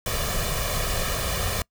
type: noise with comb filter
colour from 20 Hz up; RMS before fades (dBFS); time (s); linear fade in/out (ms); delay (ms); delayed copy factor
pink; -26; 0.06-1.62; 2; 1.7; +0.7
effects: noise-tail reverb RT60 0.1 s tail -25 dB re dry